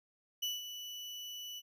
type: tone with ADSR envelope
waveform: 35% pulse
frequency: 2965 Hz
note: F#7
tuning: 3 cents sharp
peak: -31 dBFS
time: 0.42-1.62 s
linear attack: 11 ms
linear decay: 180 ms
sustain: -10 dB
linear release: 40 ms
effects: none